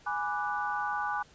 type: chord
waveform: sine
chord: G# half-diminished seventh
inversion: none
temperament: equal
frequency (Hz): 830.6 / 987.8 / 1174.7 / 1480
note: G#5 / B5 / D6 / F#6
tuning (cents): 0 / 0 / 0 / 0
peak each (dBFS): -33 / -38 / -35 / -35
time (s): 0.06-1.23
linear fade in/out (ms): 10
effects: pink hiss -58 dBFS RMS until 1.34 s + resampled to 16000 Hz